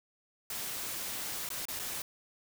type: noise with dropouts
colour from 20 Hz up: white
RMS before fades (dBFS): -38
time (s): 0.5-2.02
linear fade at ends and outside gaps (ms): 2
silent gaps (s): 1.49-1.502 / 1.654-1.684 / 1.792-1.796
effects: none